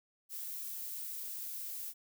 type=noise; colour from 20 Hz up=violet; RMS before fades=-42 dBFS; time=0.29-1.94 s; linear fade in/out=50 ms; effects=none